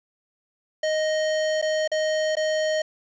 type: tone with dropouts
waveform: square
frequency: 622.3 Hz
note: D#5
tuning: in tune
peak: -22 dBFS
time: 0.83-2.82 s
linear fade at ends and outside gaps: 5 ms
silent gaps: 1.616-1.624 / 1.877-1.916 / 2.354-2.368 s
effects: resampled to 16000 Hz + 8-bit